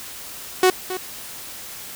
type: tone with echo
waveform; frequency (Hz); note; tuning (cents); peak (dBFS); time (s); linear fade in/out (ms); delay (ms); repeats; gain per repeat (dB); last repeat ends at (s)
sawtooth; 370; F#4; 0; -8; 0.63-0.7; 2; 270; 1; -13; 0.97
effects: white hiss -36 dBFS RMS until 1.95 s